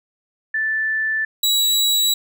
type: tone pair in turn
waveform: sine / sawtooth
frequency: 1759 / 3899 Hz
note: A6 / B7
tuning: -1 / -23 cents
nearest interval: octave + major second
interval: 1378 cents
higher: second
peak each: -18 / -12 dBFS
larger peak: second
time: 0.54-1.25 / 1.43-2.14 s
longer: neither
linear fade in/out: 5 ms
effects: none